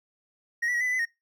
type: tone with pitch steps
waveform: triangle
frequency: 1877 / 1961 / 1904 / 2007 / 1990 / 2019 / 1859 Hz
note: A#6 / B6 / A#6 / B6 / B6 / B6 / A#6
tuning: +11 / -13 / +36 / +27 / +13 / +38 / -5 cents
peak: -23 dBFS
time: 0.62-1.054 s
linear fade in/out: 10 ms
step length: 62 ms
effects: noise-tail reverb RT60 0.2 s tail -20 dB re dry